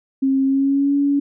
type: tone with pitch glide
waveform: sine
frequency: 268.7 to 282.9 Hz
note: C4 to C#4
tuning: +46 to +35 cents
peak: -14 dBFS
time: 0.22-1.2 s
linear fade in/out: 10 ms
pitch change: +89 cents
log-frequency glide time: 0.44-0.95 s
effects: none